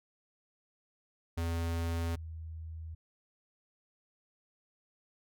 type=tone pair in turn; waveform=square / sine; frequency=83.7 / 80.67 Hz; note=E2 / E2; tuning=+27 / -37 cents; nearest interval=minor second; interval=64 cents; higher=first; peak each=-32 / -40 dBFS; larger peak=first; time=1.37-2.16 / 2.16-2.95 s; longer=neither; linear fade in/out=10 ms; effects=none